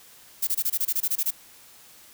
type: noise bursts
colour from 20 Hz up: violet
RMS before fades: -24 dBFS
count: 12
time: 0.42-1.309 s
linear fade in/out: 10 ms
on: 53 ms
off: 23 ms
effects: white hiss -51 dBFS RMS until 2.13 s